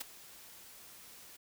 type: noise with ADSR envelope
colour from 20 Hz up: white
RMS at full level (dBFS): -37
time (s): 0-1.37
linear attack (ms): 12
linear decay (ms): 11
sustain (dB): -17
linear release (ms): 12
effects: none